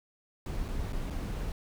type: noise with dropouts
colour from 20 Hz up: brown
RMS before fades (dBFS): -34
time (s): 0.46-1.52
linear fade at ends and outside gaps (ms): 1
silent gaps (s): 0.682-0.686 / 0.924-0.93 / 1.101-1.106
effects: none